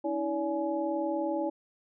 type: tone cluster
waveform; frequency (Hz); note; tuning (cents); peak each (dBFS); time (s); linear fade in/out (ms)
sine; 283.4 / 323.3 / 572 / 843; C#4 / E4 / D5 / G#5; +38 / -34 / -46 / +26; -39 / -31 / -32 / -36; 0.04-1.5; 10
effects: none